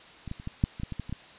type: clicks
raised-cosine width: 5 ms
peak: -25 / -22 / -30 / -21 / -10 / -25 / -19 / -22 / -20 / -26 / -20 dBFS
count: 11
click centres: 0.277 / 0.314 / 0.399 / 0.474 / 0.639 / 0.799 / 0.834 / 0.923 / 0.997 / 1.095 / 1.126 s
effects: white hiss -50 dBFS RMS until 1.38 s + resampled to 8000 Hz

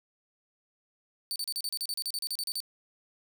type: tone bursts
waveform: sawtooth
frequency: 4550 Hz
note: C#8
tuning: 44 cents sharp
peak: -28 dBFS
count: 16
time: 1.31-2.603 s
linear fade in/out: 0 ms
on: 48 ms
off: 35 ms
effects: none

